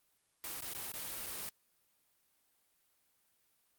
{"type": "noise with dropouts", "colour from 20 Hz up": "white", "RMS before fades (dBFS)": -42, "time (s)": [0.44, 1.49], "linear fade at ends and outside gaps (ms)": 0, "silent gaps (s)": [[0.606, 0.622], [0.735, 0.749], [0.918, 0.939], [1.263, 1.267]], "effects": ["white hiss -75 dBFS RMS until 3.78 s", "Opus 32 kbps"]}